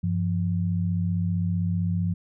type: tone pair together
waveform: sine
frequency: 97.03 / 172.5 Hz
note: G2 / F3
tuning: -17 / -21 cents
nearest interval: minor seventh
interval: 996 cents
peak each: -25 dBFS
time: 0.03-2.14 s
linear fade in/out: 10 ms
effects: none